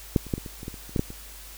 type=clicks; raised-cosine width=3 ms; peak=-6 / -27 / -11 / -21 / -24 / -25 / -20 / -29 / -30 / -12 / -9 / -26 dBFS; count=12; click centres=0.162 / 0.267 / 0.338 / 0.38 / 0.462 / 0.631 / 0.681 / 0.742 / 0.894 / 0.962 / 0.994 / 1.104 s; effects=added 50 Hz sine -45 dBFS peak until 1.57 s + white hiss -45 dBFS RMS until 1.57 s